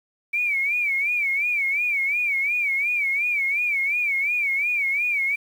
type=tone with vibrato; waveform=sine; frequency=2299 Hz; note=D7; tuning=37 cents flat; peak=-20 dBFS; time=0.33-5.36 s; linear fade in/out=10 ms; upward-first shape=sine; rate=2.8 Hz; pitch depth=120 cents each way; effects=8-bit